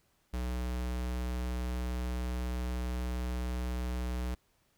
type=tone; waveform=square; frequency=61.6 Hz; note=B1; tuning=4 cents flat; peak=-33 dBFS; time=0.33-4.35 s; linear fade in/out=10 ms; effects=pink hiss -72 dBFS RMS until 4.77 s